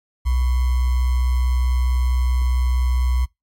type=tone with sample-and-hold; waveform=sine; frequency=62.3 Hz; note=B1; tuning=16 cents sharp; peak=-15 dBFS; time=0.25-3.26 s; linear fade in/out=20 ms; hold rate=1050 Hz; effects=noise-tail reverb RT60 0.2 s tail -26 dB re dry + MP3 64 kbps